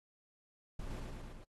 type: noise with echo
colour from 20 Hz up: brown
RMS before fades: -42 dBFS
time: 0.79-1 s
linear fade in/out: 5 ms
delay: 110 ms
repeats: 4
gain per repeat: -2 dB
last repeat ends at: 1.44 s
effects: noise-tail reverb RT60 0.1 s tail -24 dB re dry + AAC 32 kbps